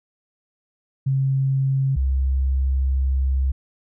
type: tone pair in turn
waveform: sine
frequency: 134.8 / 66.45 Hz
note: C#3 / C2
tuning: -48 / +27 cents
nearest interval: octave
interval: 1225 cents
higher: first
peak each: -17 dBFS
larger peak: neither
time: 1.06-1.96 / 1.96-3.52 s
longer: second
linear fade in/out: 10 ms
effects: none